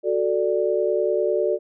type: chord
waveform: sine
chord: D major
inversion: first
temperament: equal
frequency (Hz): 370 / 440 / 587.3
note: F#4 / A4 / D5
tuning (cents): 0 / 0 / 0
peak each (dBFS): -23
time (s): 0.03-1.59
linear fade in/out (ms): 50
effects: none